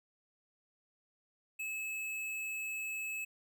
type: tone with hard clipping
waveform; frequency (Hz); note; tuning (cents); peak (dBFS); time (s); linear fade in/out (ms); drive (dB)
sine; 2594; E7; -28; -38; 1.59-3.25; 10; 15
effects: none